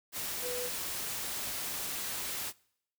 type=tone in noise; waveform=sine; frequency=493.9 Hz; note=B4; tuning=in tune; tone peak=-36 dBFS; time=0.41-0.71 s; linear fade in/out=50 ms; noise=white; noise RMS=-37 dBFS; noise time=0.12-2.53 s; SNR=-2 dB; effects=noise-tail reverb RT60 0.7 s tail -24 dB re dry